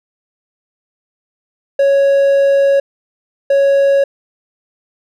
triangle tone bursts at uneven times, 554.4 Hz, C#5, in tune, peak -6 dBFS, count 2, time 1.79-2.8 / 3.5-4.04 s, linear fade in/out 5 ms, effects none

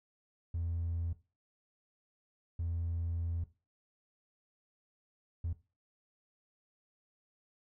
triangle tone bursts at uneven times, 84.4 Hz, E2, 41 cents sharp, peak -30 dBFS, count 3, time 0.54-1.13 / 2.59-3.44 / 5.44-5.53 s, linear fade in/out 5 ms, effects noise-tail reverb RT60 0.3 s tail -18 dB re dry + tanh soft clip ceiling -28 dBFS

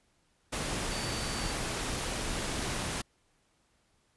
sine tone in noise, 4571 Hz, D8, 48 cents flat, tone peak -42 dBFS, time 0.91-1.52 s, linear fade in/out 10 ms, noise pink, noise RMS -34 dBFS, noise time 0.52-3.02 s, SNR -11 dB, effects pink hiss -71 dBFS RMS until 4.16 s + resampled to 24000 Hz

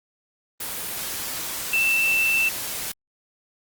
sine tone in noise, 2666 Hz, E7, 19 cents sharp, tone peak -18 dBFS, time 1.73-2.49 s, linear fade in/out 5 ms, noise white, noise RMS -30 dBFS, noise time 0.6-2.92 s, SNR +9 dB, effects Opus 24 kbps

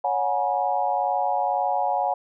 sine tone cluster, 560 / 730 / 832 / 962 Hz, C#5 / F#5 / G#5 / B5, +18 / -24 / +3 / -46 cents, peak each -29 / -24 / -25 / -30 dBFS, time 0.04-2.14 s, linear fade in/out 5 ms, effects none

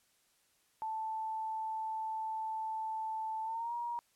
sine tone with pitch glide, 880 to 948.6 Hz, A5 to A#5, 0 to +30 cents, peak -35 dBFS, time 0.82-3.99 s, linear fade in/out 0 ms, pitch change +130 cents, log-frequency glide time 3.43-3.73 s, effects white hiss -72 dBFS RMS until 4.15 s + low-pass 12000 Hz 12 dB/octave

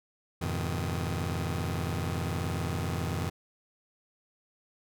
sawtooth chord, F half-diminished seventh, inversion none, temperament just, 87.31 / 104.77 / 125.72 / 157.15 Hz, F2 / Ab2 / Cb3 / Eb3, 0 / +16 / +31 / +18 cents, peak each -29 / -34 / -33 / -31 dBFS, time 0.41-3.3 s, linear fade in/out 10 ms, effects none

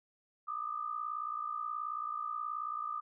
sine tone pair together, 1198.4 / 1257 Hz, D6 / D#6, +35 / +17 cents, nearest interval minor second, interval 82 cents, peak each -37 / -40 dBFS, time 0.47-3.01 s, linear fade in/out 20 ms, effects none

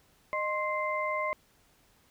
sine tone cluster, 615 / 1056 / 2080 Hz, D#5 / C6 / C7, -20 / +16 / -11 cents, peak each -33 / -32 / -34 dBFS, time 0.33-1.33 s, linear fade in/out 0 ms, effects pink hiss -65 dBFS RMS until 2.1 s

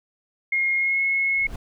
sine tone with pitch glide, 2143 to 2177 Hz, C7 to C#7, +41 to -32 cents, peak -19 dBFS, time 0.52-1.47 s, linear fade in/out 5 ms, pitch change +27 cents, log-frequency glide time 0.76-1.01 s
brown noise with exponential growth, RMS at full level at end -26 dBFS, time 1.28-1.56 s, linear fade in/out 5 ms, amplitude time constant 59 ms
effects none

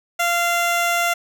15% pulse tone, 691 Hz, F5, 19 cents flat, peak -11 dBFS, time 0.19-1.14 s, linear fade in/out 10 ms, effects none

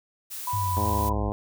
blue noise, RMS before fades -36 dBFS, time 0.3-1.1 s, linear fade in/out 20 ms
sine tone, 987.8 Hz, B5, in tune, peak -26 dBFS, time 0.47-1.13 s, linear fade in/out 5 ms
sine linear sweep, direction down, 103.83 to 55 Hz, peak -27 dBFS, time 0.53-1.3 s, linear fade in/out 5 ms
harmonic tone, 103.83 Hz, G#2, in tune, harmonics 1 / 2 / 3 / 4 / 5 / 6 / 7 / 8 / 9 / 10, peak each -30 / -33 / -35 / -36 / -37 / -38 / -38 / -39 / -40 / -40 dBFS, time 0.77-1.32 s, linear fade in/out 0 ms
effects none

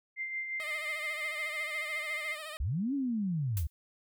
sine tone with tremolo, 2091 Hz, C7, 2 cents flat, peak -32 dBFS, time 0.16-2.37 s, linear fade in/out 50 ms, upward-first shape sine, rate 5.7 Hz, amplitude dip 45%
10% pulse tone with vibrato, 617 Hz, D#5, 15 cents flat, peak -32 dBFS, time 0.6-2.57 s, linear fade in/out 0 ms, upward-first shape sine, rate 14 Hz, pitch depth 64 cents each way
sine linear two-way sweep, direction up then down, 50.1 to 287.6 to 68.6 Hz, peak -29 dBFS, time 2.6-3.67 s, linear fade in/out 5 ms, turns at 2.94 s
blue noise with exponential decay, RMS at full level -36 dBFS, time 3.57-3.7 s, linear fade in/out 0 ms, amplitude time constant 28 ms
effects none

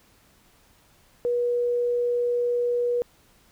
sine tone, 483.3 Hz, B4, 38 cents flat, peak -21 dBFS, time 1.25-3.02 s, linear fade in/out 0 ms, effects pink hiss -59 dBFS RMS until 3.51 s

